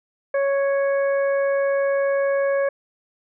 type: harmonic tone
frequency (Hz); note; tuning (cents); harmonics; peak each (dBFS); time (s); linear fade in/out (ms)
554.4; C#5; 0; 1 / 2 / 3 / 4; -18 / -32 / -30 / -38; 0.34-2.69; 5
effects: none